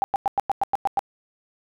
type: tone bursts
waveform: sine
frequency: 794 Hz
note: G5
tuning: 22 cents sharp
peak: -17 dBFS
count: 9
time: 0.02-0.992 s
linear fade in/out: 0 ms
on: 20 ms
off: 99 ms
effects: none